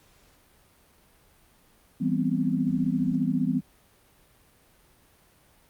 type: chord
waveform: sine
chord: C major seventh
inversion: first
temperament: equal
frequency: 164.81 / 196 / 246.9 / 261.6 Hz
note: E3 / G3 / B3 / C4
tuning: 0 / 0 / 0 / 0 cents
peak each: -29 / -29 / -27 / -28 dBFS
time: 2-3.61 s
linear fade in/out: 20 ms
effects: pink hiss -60 dBFS RMS until 5.69 s + Opus 48 kbps